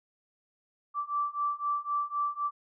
sine beating tone pair, 1164 / 1167.9 Hz, D6 / D6, -16 / -10 cents, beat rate 3.9 Hz, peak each -32 / -31 dBFS, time 0.94-2.51 s, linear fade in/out 50 ms, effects none

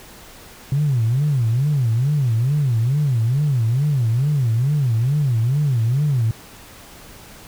sine tone with vibrato, 129.5 Hz, C3, 17 cents flat, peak -14 dBFS, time 0.72-6.31 s, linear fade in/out 2 ms, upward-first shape sine, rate 2.3 Hz, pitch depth 260 cents each way, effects tanh soft clip ceiling -11 dBFS + pink hiss -42 dBFS RMS until 7.47 s

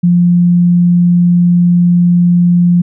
sine tone, 175 Hz, F3, 4 cents sharp, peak -5 dBFS, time 0.03-2.82 s, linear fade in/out 10 ms, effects none

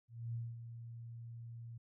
sine tone with ADSR envelope, 116.54 Hz, A#2, in tune, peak -37 dBFS, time 0.08-1.78 s, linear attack 260 ms, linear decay 220 ms, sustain -9 dB, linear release 8 ms, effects none

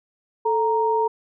sine tone pair together, 440 / 932.3 Hz, A4 / A#5, 0 / 0 cents, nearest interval octave + minor second, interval 1300 cents, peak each -21 / -20 dBFS, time 0.45-1.08 s, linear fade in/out 10 ms, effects none

